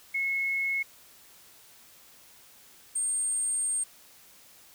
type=tone pair in turn; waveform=sine; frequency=2181 / 8609 Hz; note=C#7 / C9; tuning=-29 / +48 cents; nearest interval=2 octaves; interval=2377 cents; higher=second; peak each=-26 dBFS; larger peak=neither; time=0.14-0.83 / 2.95-3.84 s; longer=second; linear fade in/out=10 ms; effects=white hiss -55 dBFS RMS until 4.74 s